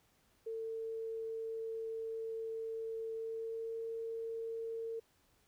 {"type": "tone with pitch glide", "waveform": "sine", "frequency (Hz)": [449.2, 454.2], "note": ["A4", "A#4"], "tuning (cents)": [36, -45], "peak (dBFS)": -38, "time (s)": [0.46, 5], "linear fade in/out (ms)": 10, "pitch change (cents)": 19, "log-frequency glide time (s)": [3.15, 3.8], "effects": ["pink hiss -72 dBFS RMS until 5.47 s"]}